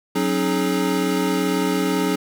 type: tone cluster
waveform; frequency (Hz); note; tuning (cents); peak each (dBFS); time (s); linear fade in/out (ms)
square; 184.5 / 270.4 / 308.4 / 421; F#3 / C#4 / D#4 / G#4; -5 / -43 / -15 / +24; -25; 0.15-2.16; 10
effects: none